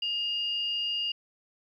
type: tone pair together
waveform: sine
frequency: 2837 / 4812 Hz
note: F7 / D8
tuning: +27 / +41 cents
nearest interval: major sixth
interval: 914 cents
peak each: -28 / -38 dBFS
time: 0.02-1.12 s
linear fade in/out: 5 ms
effects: 11-bit